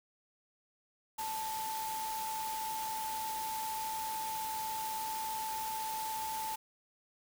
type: tone in noise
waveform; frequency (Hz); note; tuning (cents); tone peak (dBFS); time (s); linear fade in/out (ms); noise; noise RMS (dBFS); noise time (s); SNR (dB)
sine; 880; A5; 0; -36; 1.18-6.56; 10; white; -43; 1.18-6.56; +4
effects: none